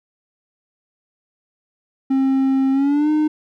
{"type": "tone with pitch glide", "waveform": "triangle", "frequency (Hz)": [267.4, 305.4], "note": ["C4", "D#4"], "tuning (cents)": [38, -32], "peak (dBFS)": -12, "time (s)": [2.1, 3.28], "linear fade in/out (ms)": 10, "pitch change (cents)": 230, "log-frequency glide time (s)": [2.72, 3.1], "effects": []}